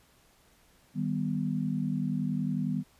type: chord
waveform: sine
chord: Eb augmented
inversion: none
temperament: equal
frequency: 155.56 / 196 / 246.9 Hz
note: Eb3 / G3 / B3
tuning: 0 / 0 / 0 cents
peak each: -32 / -32 / -32 dBFS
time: 0.94-2.84 s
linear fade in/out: 50 ms
effects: pink hiss -63 dBFS RMS until 2.99 s + resampled to 32000 Hz